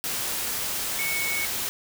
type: tone in noise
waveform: sine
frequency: 2216 Hz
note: C#7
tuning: 1 cent flat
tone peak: -27 dBFS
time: 0.99-1.45 s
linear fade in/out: 0 ms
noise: white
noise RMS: -29 dBFS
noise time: 0.04-1.69 s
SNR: -1 dB
effects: none